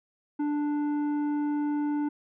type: tone with tanh clipping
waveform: triangle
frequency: 294.2 Hz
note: D4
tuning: 3 cents sharp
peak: -27 dBFS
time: 0.39-2.09 s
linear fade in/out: 10 ms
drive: 13 dB
effects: none